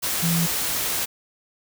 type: tone in noise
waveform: sine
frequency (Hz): 168.6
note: E3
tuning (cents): +39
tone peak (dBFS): -20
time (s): 0.22-0.47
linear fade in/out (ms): 20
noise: white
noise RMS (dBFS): -25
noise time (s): 0.02-1.06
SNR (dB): +2
effects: none